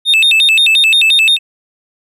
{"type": "tone with vibrato", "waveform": "triangle", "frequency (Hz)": 3106, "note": "G7", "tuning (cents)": -17, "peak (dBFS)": -5, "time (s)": [0.05, 1.39], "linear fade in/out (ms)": 50, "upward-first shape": "square", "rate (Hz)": 5.7, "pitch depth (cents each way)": 290, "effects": []}